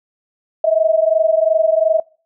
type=tone pair together; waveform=sine; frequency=633.2 / 656 Hz; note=D#5 / E5; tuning=+30 / -9 cents; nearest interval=minor second; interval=61 cents; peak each=-14 dBFS; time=0.64-2 s; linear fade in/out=5 ms; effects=noise-tail reverb RT60 0.4 s tail -25 dB re dry